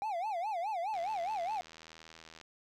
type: tone with vibrato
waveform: triangle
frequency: 770 Hz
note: G5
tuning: 31 cents flat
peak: -31 dBFS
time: 0.02-1.61 s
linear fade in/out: 0 ms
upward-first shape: sine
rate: 4.8 Hz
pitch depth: 240 cents each way
type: click train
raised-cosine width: 0.2 ms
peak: -34 dBFS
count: 120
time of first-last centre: 0.94-2.413 s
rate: 80.8 Hz
effects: none